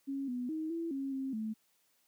sine tone with pitch steps, 274.5 / 247.3 / 315 / 333 / 272.4 / 267.2 / 218.5 Hz, C#4 / B3 / D#4 / E4 / C#4 / C4 / A3, -17 / +3 / +21 / +18 / -30 / +36 / -12 cents, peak -34 dBFS, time 0.07-1.54 s, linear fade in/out 20 ms, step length 210 ms, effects white hiss -73 dBFS RMS until 2.07 s + high-pass 100 Hz 12 dB/octave

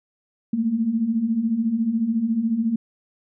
sine beating tone pair, 215.6 / 229.6 Hz, A3 / A#3, -35 / -26 cents, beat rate 14 Hz, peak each -26 / -20 dBFS, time 0.53-2.76 s, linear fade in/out 5 ms, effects none

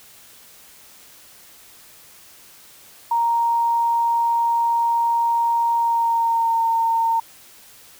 sine tone with pitch glide, 932.3 to 913.6 Hz, A#5 to A#5, 0 to -35 cents, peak -16 dBFS, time 3.11-7.2 s, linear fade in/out 5 ms, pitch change -35 cents, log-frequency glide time 5.77-6.63 s, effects white hiss -47 dBFS RMS until 7.99 s

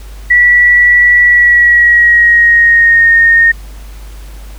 sine tone with pitch glide, 1948 to 1844 Hz, B6 to A#6, -24 to -19 cents, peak -3 dBFS, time 0.3-3.52 s, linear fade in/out 10 ms, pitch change -95 cents, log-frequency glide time 1.23-3.12 s, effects added 50 Hz sine -26 dBFS peak until 4.58 s + pink hiss -39 dBFS RMS until 4.58 s

